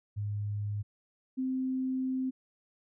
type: tone pair in turn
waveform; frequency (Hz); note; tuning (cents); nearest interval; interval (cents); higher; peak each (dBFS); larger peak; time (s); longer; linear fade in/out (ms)
sine; 103.4 / 260; G#2 / C4; -7 / -11; octave + major third; 1596; second; -31 / -29; second; 0.16-0.83 / 1.37-2.31; second; 20
effects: none